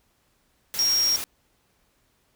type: tone in noise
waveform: sine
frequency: 5590 Hz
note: F8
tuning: 1 cent sharp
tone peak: -19 dBFS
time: 0.79-1.16 s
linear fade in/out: 0 ms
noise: white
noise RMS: -32 dBFS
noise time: 0.74-1.24 s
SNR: +10 dB
effects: pink hiss -67 dBFS RMS until 2.35 s

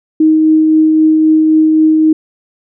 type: tone with tremolo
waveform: sine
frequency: 313.7 Hz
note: D#4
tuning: 14 cents sharp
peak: -4 dBFS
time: 0.2-2.13 s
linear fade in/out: 5 ms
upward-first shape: triangle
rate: 3.8 Hz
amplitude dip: 25%
effects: none

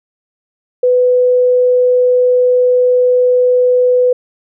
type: tone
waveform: sine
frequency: 498.4 Hz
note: B4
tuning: 16 cents sharp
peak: -7 dBFS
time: 0.83-4.13 s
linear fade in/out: 5 ms
effects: none

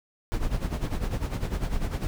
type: noise with tremolo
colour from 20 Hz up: brown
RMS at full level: -25 dBFS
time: 0.32-2.07 s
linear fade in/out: 0 ms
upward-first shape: sine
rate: 10 Hz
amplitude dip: 75%
effects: none

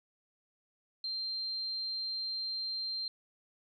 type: tone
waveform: sine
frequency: 4160 Hz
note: C8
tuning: 11 cents flat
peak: -34 dBFS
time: 1.04-3.08 s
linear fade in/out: 2 ms
effects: none

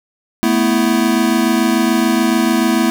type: chord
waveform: square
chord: A suspended second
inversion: none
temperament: equal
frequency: 220 / 246.9 / 329.6 Hz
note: A3 / B3 / E4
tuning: 0 / 0 / 0 cents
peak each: -17 dBFS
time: 0.43-2.9 s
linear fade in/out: 0 ms
effects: none

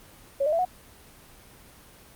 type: tone with pitch steps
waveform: sine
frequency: 554.4 / 608.1 / 667 / 731.5 Hz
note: C#5 / D#5 / E5 / F#5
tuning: 0 / -40 / +20 / -20 cents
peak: -21 dBFS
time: 0.4-0.652 s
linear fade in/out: 10 ms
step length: 63 ms
effects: pink hiss -51 dBFS RMS until 2.15 s + Opus 24 kbps

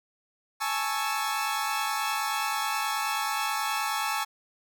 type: chord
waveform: sawtooth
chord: A major seventh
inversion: third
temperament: equal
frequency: 830.6 / 880 / 1108.7 / 1318.5 Hz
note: G#5 / A5 / C#6 / E6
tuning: 0 / 0 / 0 / 0 cents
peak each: -29 dBFS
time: 0.6-4.25 s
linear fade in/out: 20 ms
effects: none

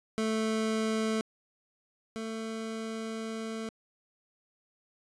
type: tone pair in turn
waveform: 25% pulse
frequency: 220 / 222.8 Hz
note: A3 / A3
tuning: 0 / +22 cents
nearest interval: unison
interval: 22 cents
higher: second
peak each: -24 / -31 dBFS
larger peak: first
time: 0.18-1.21 / 2.16-3.69 s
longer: second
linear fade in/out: 0 ms
effects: resampled to 22050 Hz

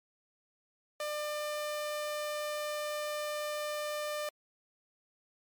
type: tone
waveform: sawtooth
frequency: 598 Hz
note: D5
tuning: 31 cents sharp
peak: -30 dBFS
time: 1-4.29 s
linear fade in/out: 2 ms
effects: MP3 96 kbps

